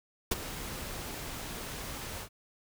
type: noise with ADSR envelope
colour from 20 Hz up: pink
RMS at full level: -26 dBFS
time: 0.31-2.29 s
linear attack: 8 ms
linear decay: 23 ms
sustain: -14 dB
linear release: 79 ms
effects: none